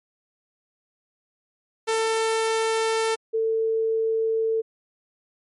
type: tone pair in turn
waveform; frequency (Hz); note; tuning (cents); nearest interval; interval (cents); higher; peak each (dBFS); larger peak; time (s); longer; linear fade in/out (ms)
sawtooth / sine; 446.7 / 446.7; A4 / A4; +26 / +26; unison; 0; neither; -17 / -20; first; 1.87-3.16 / 3.33-4.62; neither; 20
effects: MP3 48 kbps